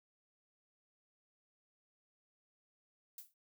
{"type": "noise with exponential decay", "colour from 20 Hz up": "violet", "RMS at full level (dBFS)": -45, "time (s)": [3.18, 3.34], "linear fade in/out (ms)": 2, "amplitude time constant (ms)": 33, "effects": []}